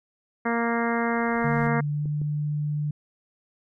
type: harmonic tone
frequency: 233.1 Hz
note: A#3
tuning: in tune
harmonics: 1 / 2 / 3 / 4 / 5 / 6 / 7 / 8 / 9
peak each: -26 / -29 / -31 / -32 / -33 / -34 / -34 / -35 / -36 dBFS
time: 0.45-1.81 s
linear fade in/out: 10 ms
type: noise with exponential growth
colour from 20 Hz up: brown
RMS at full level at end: -41 dBFS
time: 0.56-1.67 s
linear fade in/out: 2 ms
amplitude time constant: 240 ms
type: tone with pitch glide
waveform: sine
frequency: 146.83 to 148.71 Hz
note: D3 to D3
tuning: 0 to +22 cents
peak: -24 dBFS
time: 1.44-2.91 s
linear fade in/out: 5 ms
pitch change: +22 cents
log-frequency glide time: 1.88-2.05 s
type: clicks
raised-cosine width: 3 ms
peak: -26 dBFS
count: 3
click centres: 1.669 / 2.057 / 2.216 s
effects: none